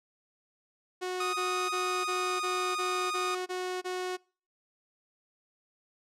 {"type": "tone bursts", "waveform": "sawtooth", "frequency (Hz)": 366.1, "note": "F#4", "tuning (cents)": -18, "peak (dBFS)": -28, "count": 9, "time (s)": [1.01, 4.172], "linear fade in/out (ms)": 20, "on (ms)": 330, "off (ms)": 24}
{"type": "tone with pitch glide", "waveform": "sawtooth", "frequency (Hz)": [1244.5, 1233.1], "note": ["D#6", "D#6"], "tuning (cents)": [0, -16], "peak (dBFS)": -27, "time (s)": [1.2, 3.35], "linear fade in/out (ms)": 5, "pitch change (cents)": -16, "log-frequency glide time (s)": [1.72, 2.52]}
{"effects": ["noise-tail reverb RT60 0.4 s tail -26 dB re dry", "low-pass 9000 Hz 12 dB/octave"]}